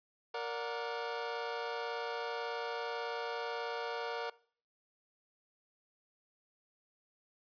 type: chord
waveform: 25% pulse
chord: Bb augmented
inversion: none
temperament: just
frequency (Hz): 466.2 / 582.7 / 728.4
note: Bb4 / D5 / F#5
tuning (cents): 0 / -14 / -27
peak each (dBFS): -35 / -40 / -39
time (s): 0.34-4.3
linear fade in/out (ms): 5
effects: noise-tail reverb RT60 0.5 s tail -21 dB re dry + resampled to 11025 Hz